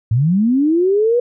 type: linear sweep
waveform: sine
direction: up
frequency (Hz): 103.7 to 493.9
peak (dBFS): -11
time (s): 0.11-1.2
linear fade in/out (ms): 5
effects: none